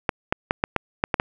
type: clicks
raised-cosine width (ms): 0.5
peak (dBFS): -4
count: 8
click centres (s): 0.092 / 0.325 / 0.509 / 0.639 / 0.763 / 1.039 / 1.142 / 1.199
effects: none